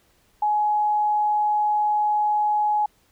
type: tone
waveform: sine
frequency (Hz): 841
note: G#5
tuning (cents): +22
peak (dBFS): -18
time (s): 0.42-2.86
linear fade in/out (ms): 5
effects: pink hiss -62 dBFS RMS until 3.11 s